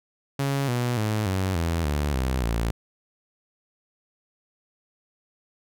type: tone with pitch steps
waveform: sawtooth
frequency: 138.59 / 122.05 / 107.49 / 94.66 / 83.36 / 73.42 / 64.65 / 56.94 Hz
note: C#3 / B2 / A2 / F#2 / E2 / D2 / C2 / A#1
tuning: 0 / -20 / -40 / +40 / +20 / 0 / -20 / -40 cents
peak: -19 dBFS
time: 0.39-2.71 s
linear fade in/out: 5 ms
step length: 290 ms
effects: none